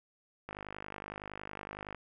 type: click train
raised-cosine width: 0.5 ms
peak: -26 dBFS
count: 75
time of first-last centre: 0.49-1.947 s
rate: 50.8 Hz
effects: none